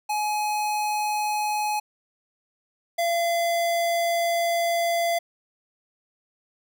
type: tone pair in turn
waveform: square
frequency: 843 / 681.6 Hz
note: G#5 / F5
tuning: +26 / -42 cents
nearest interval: major third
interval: 368 cents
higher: first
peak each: -24 / -22 dBFS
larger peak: second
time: 0.09-1.8 / 2.98-5.19 s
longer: second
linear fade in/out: 10 ms
effects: none